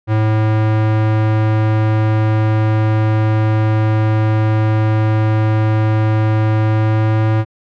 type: tone with pitch glide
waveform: square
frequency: 108.7 to 109.46 Hz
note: A2 to A2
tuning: -21 to -9 cents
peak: -12 dBFS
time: 0.07-7.45 s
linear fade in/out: 50 ms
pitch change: +12 cents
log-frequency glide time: 6.65-7.31 s
effects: low-pass 2000 Hz 12 dB/octave